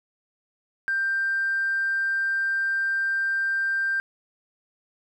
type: tone with tanh clipping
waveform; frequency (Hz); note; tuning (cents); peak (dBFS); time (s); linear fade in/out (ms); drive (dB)
triangle; 1575; G6; +8; -22; 0.88-4; 0; 4
effects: none